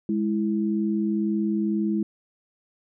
sine tone pair together, 207.7 / 329.7 Hz, G#3 / E4, 0 / 0 cents, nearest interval minor sixth, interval 800 cents, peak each -23 / -26 dBFS, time 0.09-2.03 s, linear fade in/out 2 ms, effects none

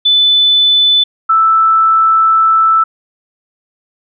sine tone pair in turn, 3500 / 1319.4 Hz, A7 / E6, -10 / +1 cents, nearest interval octave + perfect fourth, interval 1689 cents, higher first, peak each -6 dBFS, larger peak neither, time 0.05-1.04 / 1.29-2.84 s, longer second, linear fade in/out 10 ms, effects none

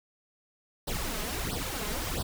pink noise with flanger, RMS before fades -33 dBFS, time 0.87-2.23 s, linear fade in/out 10 ms, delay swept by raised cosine 0.21 to 4.81 ms, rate 1.5 Hz, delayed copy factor +0.85, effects none

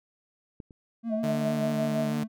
clicks, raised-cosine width 3 ms, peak -28 / -37 dBFS, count 2, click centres 0.602 / 0.708 s
triangle tone with vibrato, 224.6 Hz, A3, 36 cents sharp, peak -26 dBFS, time 1.03-2.28 s, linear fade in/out 50 ms, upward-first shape sine, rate 6.4 Hz, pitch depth 48 cents each way
sine tone with tremolo, 643 Hz, E5, 43 cents flat, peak -26 dBFS, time 1.09-2.14 s, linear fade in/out 50 ms, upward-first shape triangle, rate 5.8 Hz, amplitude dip 70%
sawtooth tone, 149.3 Hz, D3, 29 cents sharp, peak -27 dBFS, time 1.23-2.24 s, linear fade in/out 10 ms
effects none

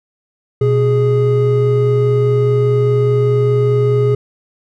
triangle tone pair together, 123.47 / 415.3 Hz, B2 / G#4, 0 / 0 cents, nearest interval octave + major sixth, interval 2100 cents, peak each -11 dBFS, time 0.61-4.15 s, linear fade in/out 5 ms, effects none

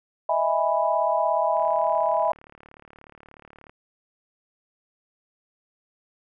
sine chord, E major seventh, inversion third, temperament equal with one note detuned, 622.3 / 659.3 / 823.9 / 987.8 Hz, D#5 / E5 / G#5 / B5, 0 / 0 / -14 / 0 cents, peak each -26 / -24 / -26 / -25 dBFS, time 0.29-2.32 s, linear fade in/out 5 ms
click train, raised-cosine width 0.5 ms, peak -32 dBFS, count 79, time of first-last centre 1.57-3.695 s, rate 36.7 Hz
effects none

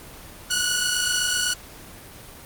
10% pulse tone pair together, 1452.1 / 1480 Hz, F#6 / F#6, -33 / 0 cents, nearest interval unison, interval 33 cents, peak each -15 dBFS, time 0.5-1.54 s, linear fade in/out 10 ms, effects pink hiss -42 dBFS RMS until 2.45 s + Opus 24 kbps

